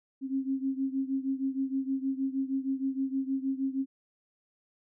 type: beating tone pair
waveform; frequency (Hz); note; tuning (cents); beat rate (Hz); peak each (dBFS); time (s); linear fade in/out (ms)
sine; 266.4 / 272.8; C4 / C#4; +31 / -28; 6.4; -30 / -33; 0.21-3.86; 50
effects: none